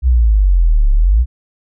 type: exponential two-way sweep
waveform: sine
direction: down then up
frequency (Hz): 65.7 to 34 to 65.7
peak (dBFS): -7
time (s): 0.02-1.26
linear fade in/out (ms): 50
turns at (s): 0.92
effects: none